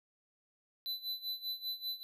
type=tone with tremolo; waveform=square; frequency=4003 Hz; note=B7; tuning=23 cents sharp; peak=-35 dBFS; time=0.86-2.03 s; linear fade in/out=0 ms; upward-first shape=sine; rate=5.1 Hz; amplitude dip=85%; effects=none

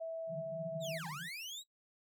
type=tone; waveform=sine; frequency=654 Hz; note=E5; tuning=14 cents flat; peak=-38 dBFS; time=0-0.99 s; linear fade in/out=20 ms
type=band-pass noise; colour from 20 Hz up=white; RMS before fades=-47 dBFS; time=0.27-1.29 s; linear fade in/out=50 ms; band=150 to 170 Hz; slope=96 dB/octave
type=linear two-way sweep; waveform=30% pulse; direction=down then up; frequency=3951 to 771 to 3951 Hz; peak=-40 dBFS; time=0.8-1.64 s; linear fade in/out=50 ms; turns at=1.07 s
effects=noise-tail reverb RT60 0.1 s tail -19 dB re dry

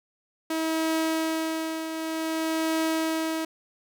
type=tone with tremolo; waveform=sawtooth; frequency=321.1 Hz; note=E4; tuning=45 cents flat; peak=-19 dBFS; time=0.5-3.45 s; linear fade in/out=5 ms; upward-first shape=triangle; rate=0.54 Hz; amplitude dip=60%; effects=none

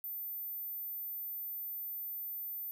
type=tone; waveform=sine; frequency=14080 Hz; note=A9; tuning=in tune; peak=-38 dBFS; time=0.04-2.71 s; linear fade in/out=0 ms; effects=none

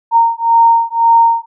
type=beating tone pair; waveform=sine; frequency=922 / 923.9 Hz; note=A#5 / A#5; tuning=-19 / -16 cents; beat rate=1.9 Hz; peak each=-10 dBFS; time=0.11-1.46 s; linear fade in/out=50 ms; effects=none

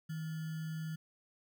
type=tone with sample-and-hold; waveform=sine; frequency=159.3 Hz; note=D#3; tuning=41 cents sharp; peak=-37 dBFS; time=0.09-0.96 s; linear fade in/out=10 ms; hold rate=1575 Hz; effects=none

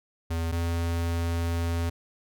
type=tone pair in turn; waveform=square; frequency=82.8 / 84.44 Hz; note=E2 / E2; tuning=+8 / +42 cents; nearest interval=unison; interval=34 cents; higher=second; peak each=-27 / -26 dBFS; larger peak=second; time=0.3-0.52 / 0.52-1.9 s; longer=second; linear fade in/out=10 ms; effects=none

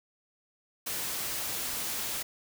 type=noise; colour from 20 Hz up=white; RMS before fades=-34 dBFS; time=0.86-2.23 s; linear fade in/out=10 ms; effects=none

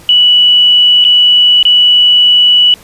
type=tone with dropouts; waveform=sine; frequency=2950 Hz; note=F#7; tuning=6 cents flat; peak=-3 dBFS; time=0.09-2.74 s; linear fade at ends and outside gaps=1 ms; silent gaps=1.042-1.049 / 1.628-1.652 s; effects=pink hiss -38 dBFS RMS until 2.83 s + resampled to 32000 Hz

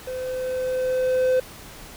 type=tone with level ramp; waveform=triangle; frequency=512 Hz; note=C5; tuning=38 cents flat; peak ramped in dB=-26 to -14 dBFS; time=0.07-1.4 s; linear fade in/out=5 ms; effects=pink hiss -42 dBFS RMS until 1.96 s

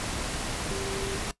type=tone in noise; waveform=sine; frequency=390.8 Hz; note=G4; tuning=5 cents flat; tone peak=-34 dBFS; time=0.71-1.17 s; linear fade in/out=0 ms; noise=pink; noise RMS=-32 dBFS; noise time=0-1.31 s; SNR=-5 dB; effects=noise-tail reverb RT60 0.1 s tail -17 dB re dry + resampled to 24000 Hz

